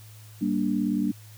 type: chord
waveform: sine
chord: G minor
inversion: none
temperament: just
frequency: 196 / 235.2 / 294 Hz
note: G3 / Bb3 / D4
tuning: 0 / +16 / +2 cents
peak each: -27 dBFS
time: 0.41-1.12 s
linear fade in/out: 10 ms
effects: added 107 Hz sine -45 dBFS peak until 1.37 s + white hiss -53 dBFS RMS until 1.37 s